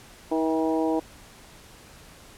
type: harmonic tone with a mistuned harmonic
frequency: 159.8 Hz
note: D#3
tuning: 47 cents sharp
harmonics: 2 / 3 / 4 / 5 / 6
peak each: -24 / -28 / -30 / -32 / -34 dBFS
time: 0.31-1 s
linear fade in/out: 10 ms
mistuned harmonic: 4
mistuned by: +16 cents
effects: pink hiss -49 dBFS RMS until 2.37 s + low-pass 12000 Hz 12 dB/octave